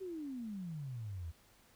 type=exponential sweep; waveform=sine; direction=down; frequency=392 to 77.78 Hz; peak=-40 dBFS; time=0-1.32 s; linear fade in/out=20 ms; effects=pink hiss -66 dBFS RMS until 1.75 s